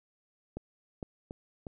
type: clicks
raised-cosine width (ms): 2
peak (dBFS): -24 / -24 / -27 / -27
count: 4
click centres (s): 0.57 / 1.028 / 1.309 / 1.668
effects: none